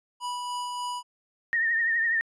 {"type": "tone with tremolo", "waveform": "square", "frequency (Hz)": 981, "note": "B5", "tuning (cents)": -12, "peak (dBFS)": -30, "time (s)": [0.2, 1.03], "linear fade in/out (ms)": 50, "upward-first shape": "sine", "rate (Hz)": 3.4, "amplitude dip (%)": 25}
{"type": "tone with vibrato", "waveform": "sine", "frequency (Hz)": 1836, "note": "A#6", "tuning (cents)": -27, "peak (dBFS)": -22, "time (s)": [1.53, 2.21], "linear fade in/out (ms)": 0, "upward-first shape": "triangle", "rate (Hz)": 12, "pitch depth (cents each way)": 62}
{"effects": ["resampled to 24000 Hz"]}